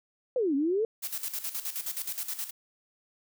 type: exponential two-way sweep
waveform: sine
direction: down then up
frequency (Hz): 535 to 266.8 to 464.5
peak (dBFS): -24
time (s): 0.36-0.85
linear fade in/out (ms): 2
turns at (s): 0.55
type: noise with tremolo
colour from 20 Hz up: blue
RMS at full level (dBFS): -33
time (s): 1.02-2.51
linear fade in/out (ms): 20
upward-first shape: square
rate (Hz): 9.5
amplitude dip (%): 70
effects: none